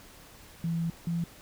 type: tone pair in turn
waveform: sine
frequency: 166.6 / 169.22 Hz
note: E3 / E3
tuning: +19 / +46 cents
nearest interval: unison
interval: 27 cents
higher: second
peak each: -27 dBFS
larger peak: neither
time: 0.64-0.9 / 1.07-1.24 s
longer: first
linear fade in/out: 2 ms
effects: pink hiss -52 dBFS RMS until 1.41 s